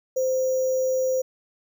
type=tone with sample-and-hold; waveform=sine; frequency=519 Hz; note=C5; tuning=14 cents flat; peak=-20 dBFS; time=0.16-1.22 s; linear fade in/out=10 ms; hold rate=6300 Hz; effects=none